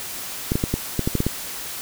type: clicks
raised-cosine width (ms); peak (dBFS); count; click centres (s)
3; -7; 9; 0.519 / 0.555 / 0.639 / 0.74 / 0.993 / 1.075 / 1.153 / 1.204 / 1.266
effects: white hiss -32 dBFS RMS until 1.81 s

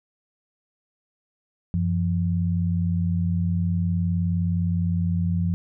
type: tone pair together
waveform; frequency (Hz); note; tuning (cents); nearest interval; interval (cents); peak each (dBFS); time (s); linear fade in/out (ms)
sine; 92.5 / 172.01; F#2 / F3; 0 / -26; major seventh; 1074; -23; 1.74-5.54; 0
effects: none

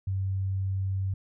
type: tone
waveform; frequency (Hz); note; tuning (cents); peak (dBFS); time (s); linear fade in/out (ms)
sine; 96; G2; -36; -26; 0.07-1.14; 5
effects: none

